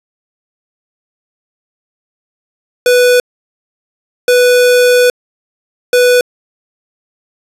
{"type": "tone bursts at uneven times", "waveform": "square", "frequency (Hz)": 493.9, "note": "B4", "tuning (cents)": 0, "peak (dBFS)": -6, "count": 3, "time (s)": [[2.86, 3.2], [4.28, 5.1], [5.93, 6.21]], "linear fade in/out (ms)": 2, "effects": ["resampled to 32000 Hz", "7-bit"]}